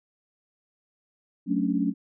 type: chord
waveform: sine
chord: D major seventh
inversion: first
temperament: equal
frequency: 185 / 220 / 277.2 / 293.7 Hz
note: F#3 / A3 / C#4 / D4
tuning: 0 / 0 / 0 / 0 cents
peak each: -28 / -28 / -26 / -31 dBFS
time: 1.46-1.94 s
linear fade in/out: 50 ms
effects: none